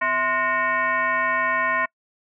sine tone with frequency modulation, 1446 Hz, F#6, 40 cents flat, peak -19 dBFS, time 0.01-1.86 s, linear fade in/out 10 ms, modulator 397 Hz, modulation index 1.8, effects noise-tail reverb RT60 0.1 s tail -26 dB re dry

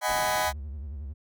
sawtooth chord, G# minor seventh, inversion second, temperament just, 623 / 747.5 / 830.6 / 996.7 Hz, D#5 / F#5 / G#5 / B5, +2 / +17 / 0 / +16 cents, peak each -26 dBFS, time 0.01-0.53 s, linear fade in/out 50 ms
pink noise, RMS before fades -40 dBFS, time 0.07-0.47 s, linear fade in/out 20 ms
triangle tone with vibrato, 71.6 Hz, D2, 43 cents flat, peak -32 dBFS, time 0.46-1.14 s, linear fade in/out 20 ms, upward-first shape sine, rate 11 Hz, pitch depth 150 cents each way
effects none

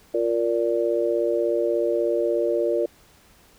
sine chord, Bb major, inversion second, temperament just, 349.6 / 466.2 / 582.7 Hz, F4 / Bb4 / D5, +2 / 0 / -14 cents, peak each -24 dBFS, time 0.14-2.86 s, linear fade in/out 5 ms, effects pink hiss -55 dBFS RMS until 3.58 s

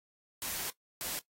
white noise bursts at uneven times, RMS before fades -37 dBFS, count 2, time 0.42-0.7 / 1.01-1.19 s, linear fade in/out 0 ms, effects noise-tail reverb RT60 0.1 s tail -18 dB re dry + AAC 48 kbps

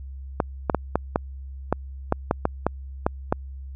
clicks, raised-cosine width 1 ms, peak -5 dBFS, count 12, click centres 0.402 / 0.698 / 0.747 / 0.956 / 1.159 / 1.726 / 2.124 / 2.311 / 2.454 / 2.666 / 3.065 / 3.325 s, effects added 67 Hz sine -34 dBFS peak until 3.75 s

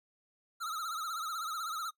square tone with vibrato, 1311 Hz, E6, 10 cents flat, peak -36 dBFS, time 0.6-1.91 s, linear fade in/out 20 ms, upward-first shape triangle, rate 16 Hz, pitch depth 120 cents each way, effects noise-tail reverb RT60 0.1 s tail -21 dB re dry

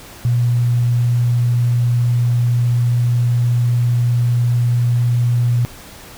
sine tone, 120.6 Hz, B2, 41 cents flat, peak -12 dBFS, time 0.25-5.65 s, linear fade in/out 0 ms, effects pink hiss -38 dBFS RMS until 6.17 s

